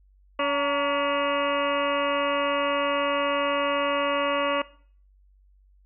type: harmonic tone with a mistuned harmonic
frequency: 283.9 Hz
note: C#4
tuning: 41 cents sharp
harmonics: 1 / 2 / 3 / 4 / 5 / 6 / 7 / 8 / 9 / 10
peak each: -32 / -26 / -34 / -27 / -36 / -40 / -35 / -40 / -36 / -34 dBFS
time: 0.39-4.62 s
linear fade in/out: 5 ms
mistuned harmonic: 3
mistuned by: +130 cents
effects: noise-tail reverb RT60 0.5 s tail -19 dB re dry + added 48 Hz sine -55 dBFS peak until 5.85 s